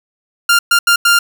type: tone bursts at uneven times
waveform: sawtooth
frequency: 1396.9 Hz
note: F6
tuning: in tune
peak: -4 dBFS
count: 4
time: 0.49-0.59 / 0.71-0.79 / 0.87-0.96 / 1.05-1.19 s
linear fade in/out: 5 ms
effects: none